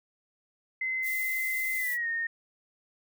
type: tone with pitch glide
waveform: sine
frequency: 2055 to 1841.4 Hz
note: C7 to A#6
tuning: -32 to -22 cents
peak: -28 dBFS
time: 0.81-2.27 s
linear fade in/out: 5 ms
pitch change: -190 cents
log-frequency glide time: 1.77-2.08 s
type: noise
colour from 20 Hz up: violet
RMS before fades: -38 dBFS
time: 1.02-1.98 s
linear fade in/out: 50 ms
effects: none